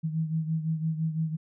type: beating tone pair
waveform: sine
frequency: 158.8 / 164.7 Hz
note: D#3 / E3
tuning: +36 / -1 cents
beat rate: 5.9 Hz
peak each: -27 / -33 dBFS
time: 0.03-1.37 s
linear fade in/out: 20 ms
effects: none